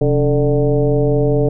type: tone with frequency modulation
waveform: sine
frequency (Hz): 285.7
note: D4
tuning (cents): -48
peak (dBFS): -11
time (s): 0.01-1.49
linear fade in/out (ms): 5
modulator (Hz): 154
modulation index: 1.8
effects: none